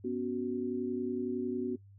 sine chord, B suspended second, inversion none, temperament just, 246.9 / 277.8 / 370.4 Hz, B3 / C#4 / F#4, 0 / +4 / +2 cents, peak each -35 / -38 / -34 dBFS, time 0.04-1.76 s, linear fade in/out 10 ms, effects noise-tail reverb RT60 0.1 s tail -17 dB re dry + added 99 Hz sine -53 dBFS peak until 1.98 s

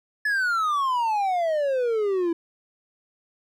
triangle exponential sweep, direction down, 1735 to 329.6 Hz, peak -19 dBFS, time 0.25-2.33 s, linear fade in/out 5 ms, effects none

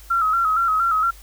sine tone with vibrato, 1318.5 Hz, E6, in tune, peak -16 dBFS, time 0.1-1.11 s, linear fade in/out 10 ms, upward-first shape square, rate 4.3 Hz, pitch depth 62 cents each way, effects added 50 Hz sine -42 dBFS peak until 1.22 s + white hiss -48 dBFS RMS until 1.22 s

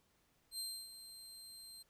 25% pulse tone with ADSR envelope, 4157 Hz, C8, 12 cents flat, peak -35 dBFS, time 0.51-1.83 s, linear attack 78 ms, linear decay 290 ms, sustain -12 dB, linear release 12 ms, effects pink hiss -75 dBFS RMS until 1.89 s

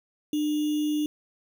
sine tone with sample-and-hold, 300.4 Hz, D4, 39 cents sharp, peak -23 dBFS, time 0.33-1.06 s, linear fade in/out 2 ms, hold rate 3150 Hz, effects none

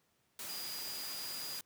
sine tone in noise, 4878 Hz, D#8, 35 cents flat, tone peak -43 dBFS, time 0.49-1.59 s, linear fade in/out 2 ms, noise white, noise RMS -44 dBFS, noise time 0.39-1.61 s, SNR -2 dB, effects pink hiss -75 dBFS RMS until 1.65 s + high-pass 100 Hz 12 dB/octave

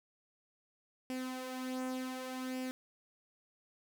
sawtooth tone with flanger, 257 Hz, C4, 31 cents flat, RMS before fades -40 dBFS, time 1.1-2.71 s, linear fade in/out 0 ms, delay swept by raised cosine 0.38 to 3.78 ms, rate 0.67 Hz, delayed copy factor +0.55, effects none

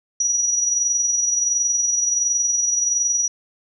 sine tone with amplitude modulation, 5820 Hz, F#8, 29 cents flat, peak -15 dBFS, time 0.2-3.28 s, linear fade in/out 5 ms, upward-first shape sine, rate 21.4 Hz, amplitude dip 45%, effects none

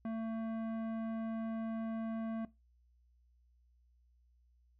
triangle tone with tanh clipping, 224.3 Hz, A3, 34 cents sharp, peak -38 dBFS, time 0.05-2.45 s, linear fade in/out 2 ms, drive 18 dB, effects noise-tail reverb RT60 0.2 s tail -18 dB re dry + added 60 Hz sine -66 dBFS peak until 4.79 s

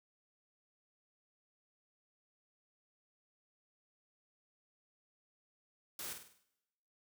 white noise with echo, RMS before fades -44 dBFS, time 5.99-6.13 s, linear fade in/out 2 ms, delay 50 ms, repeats 6, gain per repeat -6 dB, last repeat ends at 6.43 s, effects noise-tail reverb RT60 1.0 s tail -21 dB re dry

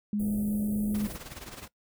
sine tone with pitch glide, 207.7 to 208.9 Hz, G#3 to G#3, 0 to +10 cents, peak -26 dBFS, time 0.13-1.07 s, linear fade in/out 2 ms, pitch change +10 cents, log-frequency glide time 0.33-0.68 s
pink band-stop noise, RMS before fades -40 dBFS, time 0.19-1.17 s, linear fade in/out 10 ms, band 610 to 9100 Hz, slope 48 dB/octave
pink noise with tremolo, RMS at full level -41 dBFS, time 0.94-1.68 s, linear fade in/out 10 ms, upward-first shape sine, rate 19 Hz, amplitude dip 70%
effects noise-tail reverb RT60 0.1 s tail -19 dB re dry

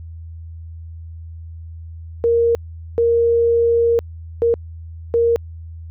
sine tone bursts at uneven times, 466.7 Hz, A#4, 2 cents sharp, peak -12 dBFS, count 4, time 2.24-2.55 / 2.98-3.99 / 4.42-4.54 / 5.14-5.36 s, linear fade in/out 0 ms, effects added 82 Hz sine -31 dBFS peak until 5.9 s

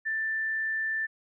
sine tone, 1771 Hz, A6, 11 cents sharp, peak -27 dBFS, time 0.05-1.07 s, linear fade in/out 20 ms, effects none

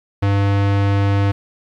square tone, 99.8 Hz, G2, 32 cents sharp, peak -14 dBFS, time 0.22-1.32 s, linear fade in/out 10 ms, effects low-pass 3000 Hz 12 dB/octave + 9-bit

